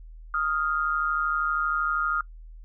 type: tone pair together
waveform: sine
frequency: 1247.3 / 1400 Hz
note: D#6 / F6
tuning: +4 / +4 cents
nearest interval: major second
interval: 200 cents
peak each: -26 dBFS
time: 0.34-2.21 s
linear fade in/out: 2 ms
effects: noise-tail reverb RT60 0.1 s tail -22 dB re dry + added 40 Hz sine -41 dBFS peak until 2.64 s